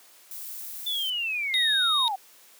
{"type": "noise", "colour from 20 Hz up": "violet", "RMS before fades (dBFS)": -38, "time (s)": [0.31, 1.1], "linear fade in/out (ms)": 2}
{"type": "linear sweep", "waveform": "sine", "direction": "down", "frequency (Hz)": [3543, 740], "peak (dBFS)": -26, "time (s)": [0.86, 2.16], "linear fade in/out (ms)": 10}
{"type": "tone", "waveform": "triangle", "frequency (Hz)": 3730, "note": "A#7", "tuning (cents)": 0, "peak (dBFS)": -20, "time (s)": [1.54, 2.08], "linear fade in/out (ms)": 0}
{"effects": ["white hiss -54 dBFS RMS until 2.59 s", "high-pass 300 Hz 12 dB/octave"]}